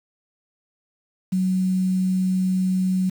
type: tone with quantisation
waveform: sine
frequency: 186.1 Hz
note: F#3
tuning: 10 cents sharp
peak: -18 dBFS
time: 1.32-3.1 s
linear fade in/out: 10 ms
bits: 7
effects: none